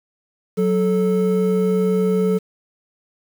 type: tone pair together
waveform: triangle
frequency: 185 / 437 Hz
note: F#3 / A4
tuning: 0 / -12 cents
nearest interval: octave + minor third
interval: 1488 cents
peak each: -16 dBFS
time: 0.57-2.39 s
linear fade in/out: 20 ms
effects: 7-bit